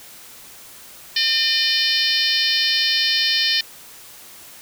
harmonic tone, 605 Hz, D#5, 49 cents flat, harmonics 3 / 4 / 5 / 6 / 7 / 8 / 9, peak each -25 / -27 / -23 / -25 / -22 / -23 / -26 dBFS, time 1.16-3.61 s, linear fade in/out 5 ms, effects white hiss -42 dBFS RMS until 4.61 s

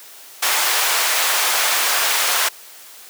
pink high-pass noise, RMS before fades -18 dBFS, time 0.42-2.49 s, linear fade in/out 10 ms, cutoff 890 Hz, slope 12 dB/octave, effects white hiss -41 dBFS RMS until 3.09 s + high-pass 400 Hz 12 dB/octave

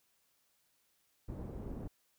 pink low-pass noise, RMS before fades -43 dBFS, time 1.28-1.88 s, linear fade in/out 10 ms, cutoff 450 Hz, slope 12 dB/octave, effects white hiss -75 dBFS RMS until 2.18 s

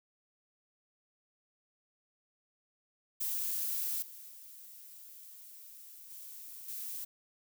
violet noise with level steps, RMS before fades -35 / -50 / -52 / -48 / -41 dBFS, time 3.2-7.05 s, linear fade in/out 10 ms, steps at 4.02 / 4.29 / 6.1 / 6.68 s, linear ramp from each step 5 ms, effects none

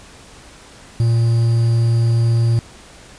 triangle tone with quantisation, 116 Hz, A#2, 8 cents flat, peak -10 dBFS, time 1-2.59 s, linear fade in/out 0 ms, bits 6, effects pink hiss -42 dBFS RMS until 3.18 s + resampled to 22050 Hz

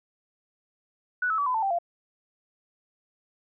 sine tone with pitch steps, 1477 / 1300.7 / 1145.5 / 1008.8 / 888.4 / 782.4 / 689 Hz, F#6 / E6 / D6 / B5 / A5 / G5 / F5, -3 / -24 / -44 / +36 / +16 / -4 / -24 cents, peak -23 dBFS, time 1.22-1.787 s, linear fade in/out 5 ms, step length 81 ms, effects none

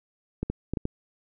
clicks, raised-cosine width 3 ms, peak -15 dBFS, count 5, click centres 0.43 / 0.5 / 0.736 / 0.772 / 0.854 s, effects none

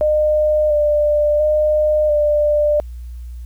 sine tone with vibrato, 601 Hz, D5, 40 cents sharp, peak -12 dBFS, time 0.01-2.8 s, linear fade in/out 0 ms, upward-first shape square, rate 0.72 Hz, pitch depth 19 cents each way, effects added 60 Hz sine -28 dBFS peak until 3.45 s + white hiss -57 dBFS RMS until 3.45 s

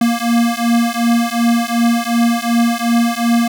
square beating tone pair, 233.1 / 235.8 Hz, A#3 / A#3, 0 / +20 cents, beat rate 2.7 Hz, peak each -16 dBFS, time 0.01-3.48 s, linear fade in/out 5 ms, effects none

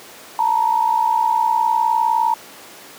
sine tone pair together, 888 / 947.7 Hz, A5 / A#5, +16 / +28 cents, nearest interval minor second, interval 112 cents, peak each -17 dBFS, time 0.39-2.34 s, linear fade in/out 2 ms, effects pink hiss -39 dBFS RMS until 2.98 s + high-pass 300 Hz 12 dB/octave

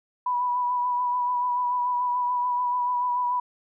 sine tone with vibrato, 984 Hz, B5, 7 cents flat, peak -22 dBFS, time 0.26-3.4 s, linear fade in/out 5 ms, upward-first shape sine, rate 6.9 Hz, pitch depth 24 cents each way, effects none

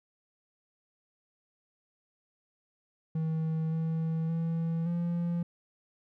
triangle tone with pitch steps, 159.9 / 161.8 / 164.9 / 171.8 Hz, D#3 / E3 / E3 / F3, +48 / -32 / +1 / -28 cents, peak -26 dBFS, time 3.15-5.43 s, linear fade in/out 5 ms, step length 570 ms, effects none

